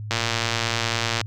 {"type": "click train", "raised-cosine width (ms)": 0.2, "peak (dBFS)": -5, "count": 129, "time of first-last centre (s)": [0.11, 1.213], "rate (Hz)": 116, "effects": ["added 106 Hz sine -30 dBFS peak until 1.26 s"]}